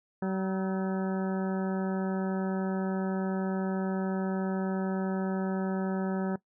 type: harmonic tone with a mistuned harmonic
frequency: 190.2 Hz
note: F#3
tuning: 48 cents sharp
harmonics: 1 / 2 / 3 / 4 / 5 / 7 / 8 / 9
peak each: -29 / -35 / -39 / -41 / -43 / -46 / -47 / -48 dBFS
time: 0.22-6.36 s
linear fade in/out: 5 ms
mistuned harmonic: 7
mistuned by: -49 cents
effects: noise-tail reverb RT60 0.1 s tail -19 dB re dry